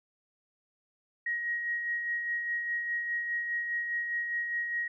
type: tone with tremolo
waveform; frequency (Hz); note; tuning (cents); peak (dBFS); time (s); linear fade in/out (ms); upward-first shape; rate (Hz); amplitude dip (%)
sine; 1890; A#6; +23; -28; 1.26-4.88; 5; sine; 4.9; 40
effects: none